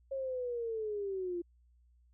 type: linear sweep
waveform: sine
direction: down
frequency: 546 to 341.3 Hz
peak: -34 dBFS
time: 0.11-1.42 s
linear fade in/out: 10 ms
effects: added 60 Hz sine -63 dBFS peak until 2.13 s